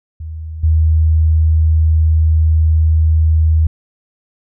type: tone with level steps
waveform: sine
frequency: 79.3 Hz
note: D#2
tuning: 33 cents sharp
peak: -23 / -8 dBFS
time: 0.2-3.67 s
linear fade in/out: 5 ms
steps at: 0.63 s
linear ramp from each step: 10 ms
effects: none